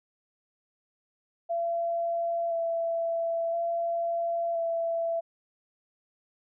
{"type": "tone with vibrato", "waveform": "sine", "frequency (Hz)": 673, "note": "E5", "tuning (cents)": 36, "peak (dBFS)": -26, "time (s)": [1.49, 5.21], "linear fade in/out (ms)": 20, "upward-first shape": "square", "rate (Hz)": 0.49, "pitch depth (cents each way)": 13, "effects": []}